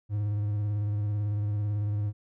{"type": "tone with vibrato", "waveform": "triangle", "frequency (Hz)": 103.83, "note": "G#2", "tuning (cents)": 0, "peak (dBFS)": -24, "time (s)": [0.09, 2.13], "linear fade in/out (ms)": 50, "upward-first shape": "square", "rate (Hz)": 18, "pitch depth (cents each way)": 27, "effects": []}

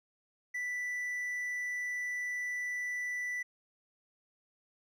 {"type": "tone", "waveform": "triangle", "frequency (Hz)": 1975.5, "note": "B6", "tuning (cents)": 0, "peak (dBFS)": -32, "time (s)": [0.54, 3.43], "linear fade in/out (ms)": 10, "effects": []}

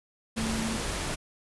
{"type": "tone in noise", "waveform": "sine", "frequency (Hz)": 223.3, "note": "A3", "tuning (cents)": 26, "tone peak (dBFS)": -30, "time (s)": [0.36, 0.77], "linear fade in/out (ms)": 20, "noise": "pink", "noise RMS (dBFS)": -32, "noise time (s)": [0.36, 1.16], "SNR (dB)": -1, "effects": ["resampled to 24000 Hz"]}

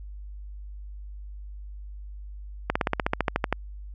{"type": "slowing click train", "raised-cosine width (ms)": 0.5, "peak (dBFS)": -7, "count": 13, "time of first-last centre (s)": [2.7, 3.526], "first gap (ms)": 55, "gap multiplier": 1.04, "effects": ["added 50 Hz sine -37 dBFS peak until 3.94 s"]}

